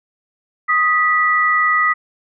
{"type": "tone pair together", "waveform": "sine", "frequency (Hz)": [1248.8, 1958], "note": ["D#6", "B6"], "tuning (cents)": [6, -15], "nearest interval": "minor sixth", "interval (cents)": 779, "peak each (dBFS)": -15, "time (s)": [0.68, 1.94], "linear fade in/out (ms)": 20, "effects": []}